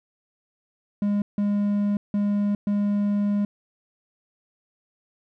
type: tone bursts at uneven times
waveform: triangle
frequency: 204.4 Hz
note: G#3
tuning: 27 cents flat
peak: -18 dBFS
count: 4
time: 1.02-1.22 / 1.38-1.97 / 2.14-2.55 / 2.67-3.45 s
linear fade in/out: 2 ms
effects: none